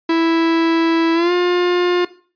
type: tone with pitch glide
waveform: 45% pulse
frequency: 329.6 to 355.3 Hz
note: E4 to F4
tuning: 0 to +30 cents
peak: -13 dBFS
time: 0.09-2.05 s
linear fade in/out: 5 ms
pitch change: +130 cents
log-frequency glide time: 1.14-1.32 s
effects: noise-tail reverb RT60 0.4 s tail -17 dB re dry + resampled to 11025 Hz